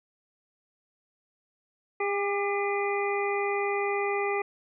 harmonic tone with a mistuned harmonic, 403.8 Hz, G#4, 49 cents flat, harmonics 1 / 2 / 3 / 5 / 6, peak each -28 / -32 / -35 / -34 / -36 dBFS, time 2-4.42 s, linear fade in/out 5 ms, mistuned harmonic 3, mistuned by -27 cents, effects none

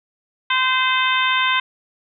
harmonic tone, 516 Hz, C5, 24 cents flat, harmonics 2 / 3 / 4 / 5 / 6 / 7, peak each -20 / -22 / -23 / -24 / -25 / -25 dBFS, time 0.5-1.6 s, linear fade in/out 5 ms, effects none

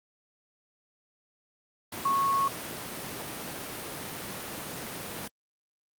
sine tone in noise, 1100 Hz, C#6, 14 cents flat, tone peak -23 dBFS, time 2.05-2.48 s, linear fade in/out 5 ms, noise pink, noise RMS -36 dBFS, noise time 1.92-5.28 s, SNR +10 dB, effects high-pass 150 Hz 12 dB/octave + Opus 32 kbps

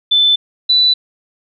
sine tone pair in turn, 3520 / 3976 Hz, A7 / B7, 0 / +11 cents, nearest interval major second, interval 211 cents, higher second, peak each -8 dBFS, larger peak neither, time 0.11-0.36 / 0.69-0.94 s, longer neither, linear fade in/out 10 ms, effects none

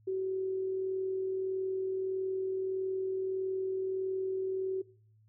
sine tone with amplitude modulation, 379.5 Hz, F#4, 44 cents sharp, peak -29 dBFS, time 0.07-4.82 s, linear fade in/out 10 ms, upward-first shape sine, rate 41.6 Hz, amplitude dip 25%, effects noise-tail reverb RT60 0.5 s tail -21 dB re dry + added 108 Hz sine -61 dBFS peak until 5.28 s

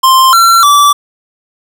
square tone with pitch steps, 1049 / 1358 / 1159 Hz, C6 / F6 / D6, +4 / -49 / -23 cents, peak -4 dBFS, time 0.03-0.93 s, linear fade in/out 10 ms, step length 300 ms, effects none

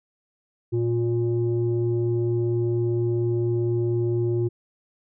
sine tone pair together, 116.5 / 353.8 Hz, A#2 / F4, -1 / +23 cents, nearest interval octave + perfect fifth, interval 1924 cents, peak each -22 dBFS, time 0.72-4.49 s, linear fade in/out 20 ms, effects tanh soft clip ceiling -15 dBFS

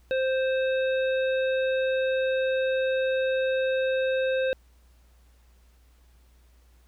harmonic tone with a mistuned harmonic, 523.3 Hz, C5, in tune, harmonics 1 / 3 / 5 / 7, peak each -23 / -33 / -37 / -40 dBFS, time 0.11-4.53 s, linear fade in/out 0 ms, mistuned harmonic 7, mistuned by +36 cents, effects added 60 Hz sine -55 dBFS peak until 6.87 s + pink hiss -66 dBFS RMS until 6.87 s

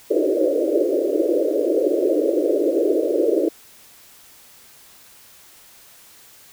pink band-pass noise, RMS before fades -19 dBFS, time 0.1-3.49 s, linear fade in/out 10 ms, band 300 to 600 Hz, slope 96 dB/octave, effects white hiss -48 dBFS RMS until 6.52 s

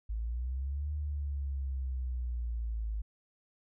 sine linear two-way sweep, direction up then down, 52.7 to 75 to 52.7 Hz, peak -32 dBFS, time 0.09-3.02 s, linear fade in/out 10 ms, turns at 0.92 s, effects none

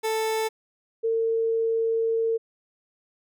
30% pulse / sine tone pair in turn, 441 / 453.1 Hz, A4 / A#4, +4 / -49 cents, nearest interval unison, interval 47 cents, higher second, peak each -21 dBFS, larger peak neither, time 0.03-0.49 / 1.03-2.38 s, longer second, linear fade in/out 20 ms, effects none

